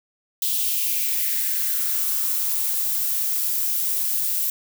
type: noise with high-pass filter sweep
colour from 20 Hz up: violet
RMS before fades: -23 dBFS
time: 0.42-4.5 s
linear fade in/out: 2 ms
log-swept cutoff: 3400 to 260 Hz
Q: 3.2
effects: none